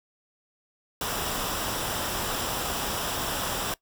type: noise with comb filter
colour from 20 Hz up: pink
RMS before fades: -30 dBFS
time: 1.01-3.74 s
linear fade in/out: 2 ms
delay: 0.46 ms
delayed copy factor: -0.5
effects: noise-tail reverb RT60 0.1 s tail -20 dB re dry